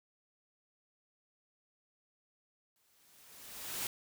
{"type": "noise with exponential growth", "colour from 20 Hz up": "white", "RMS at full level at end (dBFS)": -36, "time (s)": [2.76, 3.87], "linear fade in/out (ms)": 1, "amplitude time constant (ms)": 240, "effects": []}